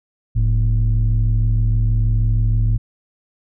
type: tone pair together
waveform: sine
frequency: 43.65 / 110 Hz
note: F1 / A2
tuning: 0 / 0 cents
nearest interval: octave + major third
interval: 1600 cents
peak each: -14 dBFS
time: 0.35-2.78 s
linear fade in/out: 20 ms
effects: tanh soft clip ceiling -10 dBFS